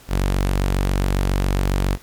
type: tone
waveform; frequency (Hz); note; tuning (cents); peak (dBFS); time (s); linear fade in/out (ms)
sawtooth; 47.31; F#1; +39; -13; 0.08-1.98; 50
effects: pink hiss -47 dBFS RMS until 2.02 s + MP3 96 kbps